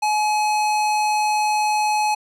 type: tone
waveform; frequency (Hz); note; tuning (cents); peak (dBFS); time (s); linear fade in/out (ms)
square; 848; G#5; +36; -18; 0.02-2.15; 10
effects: low-pass 10000 Hz 12 dB/octave